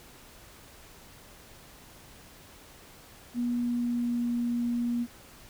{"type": "tone with pitch glide", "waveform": "sine", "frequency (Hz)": [241.3, 238.7], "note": ["B3", "A#3"], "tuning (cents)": [-40, 41], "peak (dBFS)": -26, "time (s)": [3.34, 5.07], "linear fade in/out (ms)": 50, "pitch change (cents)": -19, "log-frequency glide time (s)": [3.52, 4.34], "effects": ["pink hiss -52 dBFS RMS until 5.49 s"]}